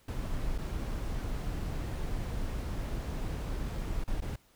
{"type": "noise with dropouts", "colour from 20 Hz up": "brown", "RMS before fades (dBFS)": -34, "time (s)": [0.08, 4.36], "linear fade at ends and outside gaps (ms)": 5, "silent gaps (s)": [[0.58, 0.584], [4.041, 4.076], [4.205, 4.22]], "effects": ["pink hiss -65 dBFS RMS until 4.55 s"]}